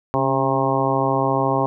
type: harmonic tone with a mistuned harmonic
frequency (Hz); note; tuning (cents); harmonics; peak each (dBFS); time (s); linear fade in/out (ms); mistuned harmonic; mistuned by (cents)
134; C3; +42; 1 / 2 / 3 / 4 / 5 / 6 / 7 / 8; -25 / -25 / -25 / -25 / -25 / -25 / -25 / -25; 0.14-1.66; 0; 2; +53
effects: none